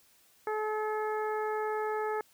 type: harmonic tone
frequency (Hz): 429.3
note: A4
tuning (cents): -43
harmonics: 1 / 2 / 3 / 4 / 5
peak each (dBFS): -32 / -35 / -39 / -42 / -49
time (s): 0.47-2.21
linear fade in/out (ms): 2
effects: white hiss -64 dBFS RMS until 2.33 s